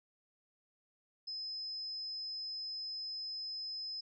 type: tone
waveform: sine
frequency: 5100 Hz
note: D#8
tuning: 42 cents sharp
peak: -39 dBFS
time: 1.27-4.01 s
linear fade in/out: 10 ms
effects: none